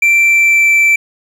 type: tone with pitch glide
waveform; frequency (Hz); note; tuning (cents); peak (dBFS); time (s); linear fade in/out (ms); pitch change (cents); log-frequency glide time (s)
triangle; 2349 to 2333; D7 to D7; 0 to -12; -5; 0.02-0.96; 5; -12; 0.15-0.71
effects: 7-bit